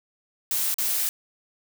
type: noise with dropouts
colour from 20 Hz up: blue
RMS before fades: -25 dBFS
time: 0.51-1.09 s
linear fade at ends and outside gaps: 1 ms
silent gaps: 0.742-0.784 s
effects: none